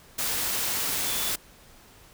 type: tone in noise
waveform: sine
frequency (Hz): 3470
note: A7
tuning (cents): -25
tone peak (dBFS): -37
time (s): 1.06-1.32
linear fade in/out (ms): 10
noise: white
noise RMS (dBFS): -28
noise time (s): 0.18-1.36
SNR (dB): -12
effects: pink hiss -53 dBFS RMS until 2.13 s